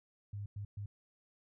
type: tone bursts at uneven times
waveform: sine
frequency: 101.9 Hz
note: G#2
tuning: 32 cents flat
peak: -39 dBFS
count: 3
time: 0.33-0.46 / 0.56-0.65 / 0.77-0.86 s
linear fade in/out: 5 ms
effects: none